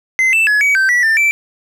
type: tone with pitch steps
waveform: triangle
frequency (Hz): 2061 / 2655 / 1693 / 2268 / 1553 / 1948 / 1789 / 2331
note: C7 / E7 / G#6 / C#7 / G6 / B6 / A6 / D7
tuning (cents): -27 / +12 / +33 / +39 / -17 / -24 / +28 / -14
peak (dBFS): -8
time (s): 0.19-1.31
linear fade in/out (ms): 0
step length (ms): 140
effects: none